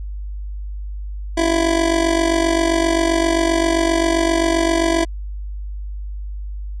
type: tone with amplitude modulation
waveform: 25% pulse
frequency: 332.2 Hz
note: E4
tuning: 13 cents sharp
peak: -8 dBFS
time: 1.37-5.05 s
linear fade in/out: 10 ms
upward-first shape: sine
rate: 47.6 Hz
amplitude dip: 70%
effects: added 50 Hz sine -25 dBFS peak until 6.8 s + resampled to 22050 Hz